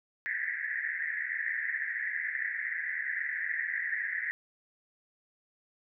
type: band-pass noise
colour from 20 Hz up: pink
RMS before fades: -34 dBFS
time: 0.26-4.31 s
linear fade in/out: 0 ms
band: 1700 to 2000 Hz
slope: 96 dB/octave
effects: none